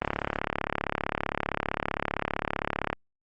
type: click train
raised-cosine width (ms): 0.5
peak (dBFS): -11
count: 104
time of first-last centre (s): 0.02-2.93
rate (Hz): 35.4
effects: Opus 24 kbps